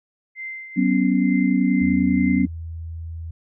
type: tone with tremolo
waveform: sine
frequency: 2081 Hz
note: C7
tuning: 10 cents flat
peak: -28 dBFS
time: 0.35-2.46 s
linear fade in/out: 50 ms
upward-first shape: triangle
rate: 2.2 Hz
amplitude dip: 65%
type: chord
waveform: sine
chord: F# suspended fourth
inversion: none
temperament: equal with one note detuned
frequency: 188.34 / 246.9 / 277.2 Hz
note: F#3 / B3 / C#4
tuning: +31 / 0 / 0 cents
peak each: -20 dBFS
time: 0.76-2.47 s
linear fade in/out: 20 ms
type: tone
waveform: sine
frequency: 82.2 Hz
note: E2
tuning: 4 cents flat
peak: -29 dBFS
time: 1.81-3.31 s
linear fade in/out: 5 ms
effects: none